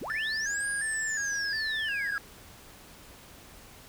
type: linear two-way sweep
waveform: sine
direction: up then down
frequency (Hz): 138 to 9397 to 1277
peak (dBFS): -34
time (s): 0.01-2.18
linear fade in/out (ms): 5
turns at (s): 0.7
type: tone with vibrato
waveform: triangle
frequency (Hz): 1700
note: G#6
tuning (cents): +40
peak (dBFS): -28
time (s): 0.1-2.18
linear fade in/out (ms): 0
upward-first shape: square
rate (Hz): 1.4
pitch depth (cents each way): 61
effects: pink hiss -51 dBFS RMS until 3.88 s